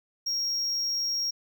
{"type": "tone", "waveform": "triangle", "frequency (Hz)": 5588, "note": "F8", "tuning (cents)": 0, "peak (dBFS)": -25, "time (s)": [0.26, 1.31], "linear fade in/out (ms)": 10, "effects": []}